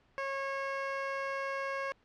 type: tone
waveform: 15% pulse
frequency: 546 Hz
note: C#5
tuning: 26 cents flat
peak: -27 dBFS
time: 0.18-1.92 s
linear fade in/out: 0 ms
effects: pink hiss -68 dBFS RMS until 2.04 s + low-pass 3000 Hz 12 dB/octave